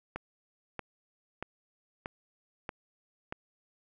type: click train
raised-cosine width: 0.5 ms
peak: -21 dBFS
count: 6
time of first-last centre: 0.16-3.325 s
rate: 1.58 Hz
effects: none